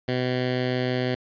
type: tone with notch filter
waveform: 10% pulse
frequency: 126.3 Hz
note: B2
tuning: 39 cents sharp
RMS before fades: -25 dBFS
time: 0.08-1.15 s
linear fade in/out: 5 ms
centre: 920 Hz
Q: 1.9
effects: resampled to 11025 Hz + 9-bit